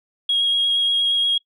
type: tone with vibrato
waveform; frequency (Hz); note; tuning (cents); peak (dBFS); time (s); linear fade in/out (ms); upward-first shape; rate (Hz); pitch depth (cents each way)
sine; 3285; G#7; -20; -15; 0.29-1.38; 5; square; 8.5; 10
effects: noise-tail reverb RT60 0.1 s tail -26 dB re dry + tanh soft clip ceiling -12 dBFS